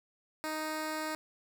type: tone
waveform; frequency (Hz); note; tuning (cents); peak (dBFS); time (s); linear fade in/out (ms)
10% pulse; 311.1; D#4; 0; -26; 0.44-1.15; 0
effects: none